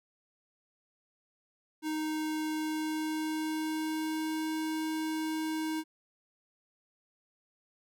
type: tone with pitch glide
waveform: square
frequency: 310.9 to 315.1 Hz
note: D#4 to D#4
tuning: -1 to +22 cents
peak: -32 dBFS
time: 1.82-5.84 s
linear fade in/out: 50 ms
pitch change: +23 cents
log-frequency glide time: 2.54-4.55 s
effects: none